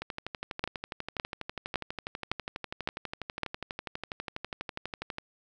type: two click trains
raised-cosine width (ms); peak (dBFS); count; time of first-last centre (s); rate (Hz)
0.3; -12 / -19; 6 / 64; 0.64-3.433 / 0.02-5.184; 1.79 / 12.2
effects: none